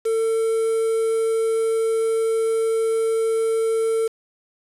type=tone with quantisation; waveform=triangle; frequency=448.9 Hz; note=A4; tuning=35 cents sharp; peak=-16 dBFS; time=0.05-4.08 s; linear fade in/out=10 ms; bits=6; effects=resampled to 32000 Hz